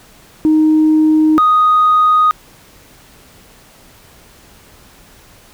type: tone pair in turn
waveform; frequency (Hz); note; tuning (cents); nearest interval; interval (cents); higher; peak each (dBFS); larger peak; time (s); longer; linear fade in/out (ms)
sine; 311.1 / 1244.4; D#4 / D#6; 0 / 0; 2 octaves; 2400; second; -6; neither; 0.45-1.38 / 1.38-2.31; neither; 0
effects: tanh soft clip ceiling -4 dBFS + pink hiss -44 dBFS RMS until 5.53 s